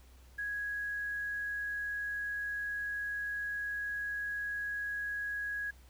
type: tone with quantisation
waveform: sine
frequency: 1661.2 Hz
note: G#6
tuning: in tune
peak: -34 dBFS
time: 0.38-5.71 s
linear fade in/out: 10 ms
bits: 10
effects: added 63 Hz sine -55 dBFS peak until 5.89 s + pink hiss -64 dBFS RMS until 5.89 s